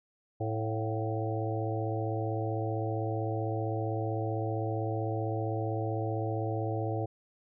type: harmonic tone with a mistuned harmonic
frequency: 110 Hz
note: A2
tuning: in tune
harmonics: 1 / 3 / 4 / 5 / 6 / 7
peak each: -32 / -37 / -38 / -39 / -40 / -40 dBFS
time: 0.4-7.06 s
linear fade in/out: 10 ms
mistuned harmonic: 6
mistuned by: +88 cents
effects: none